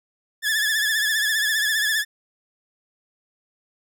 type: tone with vibrato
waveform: sawtooth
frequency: 1729 Hz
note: A6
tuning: 31 cents flat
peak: -16 dBFS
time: 0.42-2.05 s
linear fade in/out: 50 ms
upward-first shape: triangle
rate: 15 Hz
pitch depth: 81 cents each way
effects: none